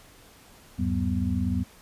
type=tone cluster; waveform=sine; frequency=78.8 / 98.9 / 190.6 / 247.2 Hz; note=D#2 / G2 / G3 / B3; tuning=+23 / +16 / -48 / +2 cents; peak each=-29 dBFS; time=0.78-1.64 s; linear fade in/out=20 ms; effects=pink hiss -53 dBFS RMS until 1.81 s + resampled to 32000 Hz